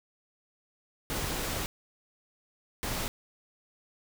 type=noise bursts at uneven times; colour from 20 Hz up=pink; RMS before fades=-33 dBFS; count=2; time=1.1-1.66 / 2.83-3.08 s; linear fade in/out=0 ms; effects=none